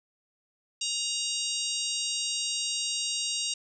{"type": "harmonic tone", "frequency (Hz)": 940, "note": "A#5", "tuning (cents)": 14, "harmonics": [3, 4, 5, 6, 7, 8, 9], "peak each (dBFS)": [-34, -35, -36, -37, -37, -38, -39], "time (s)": [0.81, 3.54], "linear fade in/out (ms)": 5, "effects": []}